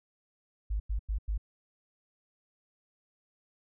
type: tone bursts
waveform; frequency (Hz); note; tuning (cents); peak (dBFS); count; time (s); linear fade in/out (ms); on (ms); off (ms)
sine; 51.91; G#1; 0; -28; 4; 0.7-1.379; 10; 100; 93
effects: none